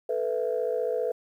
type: chord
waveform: sine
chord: A suspended second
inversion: none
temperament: just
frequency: 440 / 495 / 660 Hz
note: A4 / B4 / E5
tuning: 0 / +4 / +2 cents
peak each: -29 / -27 / -32 dBFS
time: 0.09-1.12 s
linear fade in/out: 5 ms
effects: tanh soft clip ceiling -17 dBFS + 10-bit